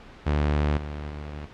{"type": "tone with level steps", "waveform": "sawtooth", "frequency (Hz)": 74, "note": "D2", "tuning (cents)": 14, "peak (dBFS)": [-17, -28, -30], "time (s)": [0.26, 1.46], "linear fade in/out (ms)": 10, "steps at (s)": [0.77, 1.1], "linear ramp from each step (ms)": 5, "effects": ["pink hiss -47 dBFS RMS until 1.53 s", "low-pass 3000 Hz 12 dB/octave"]}